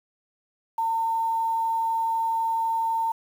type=tone with quantisation; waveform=sine; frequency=906 Hz; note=A#5; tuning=50 cents flat; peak=-22 dBFS; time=0.78-3.12 s; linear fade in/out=5 ms; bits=8; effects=none